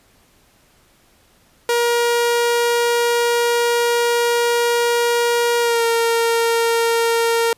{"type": "tone with pitch glide", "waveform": "sawtooth", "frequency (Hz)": [474.5, 462.1], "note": ["A#4", "A#4"], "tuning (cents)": [31, -15], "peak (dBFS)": -11, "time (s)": [1.69, 7.53], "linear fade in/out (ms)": 2, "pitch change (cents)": -46, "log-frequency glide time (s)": [5.6, 5.84], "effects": ["pink hiss -55 dBFS RMS until 7.57 s", "resampled to 32000 Hz"]}